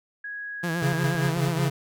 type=tone with pitch glide; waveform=sine; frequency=1661.2 to 1636.4 Hz; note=G#6 to G#6; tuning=0 to -26 cents; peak=-32 dBFS; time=0.24-1.29 s; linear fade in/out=5 ms; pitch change=-26 cents; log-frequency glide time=0.56-0.97 s
type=tone with vibrato; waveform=sawtooth; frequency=167.8 Hz; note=E3; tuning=31 cents sharp; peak=-22 dBFS; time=0.63-1.69 s; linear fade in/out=10 ms; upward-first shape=sine; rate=8.4 Hz; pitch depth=76 cents each way
type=tone with tremolo; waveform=square; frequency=138.59 Hz; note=C#3; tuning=in tune; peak=-22 dBFS; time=0.82-1.7 s; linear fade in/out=5 ms; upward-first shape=triangle; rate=5.2 Hz; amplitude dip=75%
type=click train; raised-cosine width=2 ms; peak=-25 dBFS; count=7; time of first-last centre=0.93-1.593 s; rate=9.05 Hz
effects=none